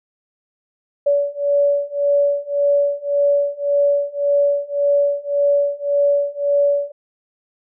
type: beating tone pair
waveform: sine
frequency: 570 / 571.8 Hz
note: C#5 / D5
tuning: +48 / -46 cents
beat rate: 1.8 Hz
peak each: -18 / -17 dBFS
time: 1.06-6.92 s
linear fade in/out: 10 ms
effects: none